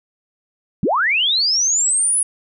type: linear sweep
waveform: sine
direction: up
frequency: 126.9 to 10400 Hz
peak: -14 dBFS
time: 0.83-2.23 s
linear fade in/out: 2 ms
effects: none